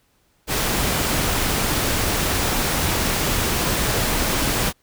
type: noise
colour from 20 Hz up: pink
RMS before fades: -21 dBFS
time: 0.47-4.73 s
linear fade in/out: 50 ms
effects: pink hiss -63 dBFS RMS until 4.82 s